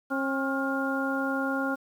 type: harmonic tone with a mistuned harmonic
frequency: 269.8 Hz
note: C#4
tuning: 47 cents flat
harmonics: 1 / 2 / 3 / 4 / 5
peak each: -29 / -33 / -36 / -38 / -31 dBFS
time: 0.1-1.76 s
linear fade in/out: 20 ms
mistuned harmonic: 5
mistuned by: +72 cents
effects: 9-bit